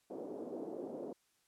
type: band-pass noise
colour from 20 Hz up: pink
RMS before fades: -44 dBFS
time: 0.1-1.13 s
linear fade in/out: 5 ms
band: 270 to 580 Hz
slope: 24 dB/octave
effects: white hiss -75 dBFS RMS until 1.47 s + low-pass 11000 Hz 12 dB/octave